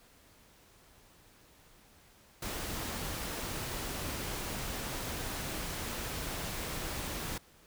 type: noise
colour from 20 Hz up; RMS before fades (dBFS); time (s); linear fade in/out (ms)
pink; -38; 2.42-7.38; 5
effects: pink hiss -61 dBFS RMS until 7.66 s